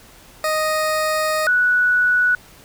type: tone pair in turn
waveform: 20% pulse / sine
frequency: 622.3 / 1475 Hz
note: D#5 / F#6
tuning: 0 / -6 cents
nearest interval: octave + minor third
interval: 1494 cents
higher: second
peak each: -13 dBFS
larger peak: neither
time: 0.44-1.47 / 1.47-2.35 s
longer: first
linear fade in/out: 2 ms
effects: pink hiss -46 dBFS RMS until 2.64 s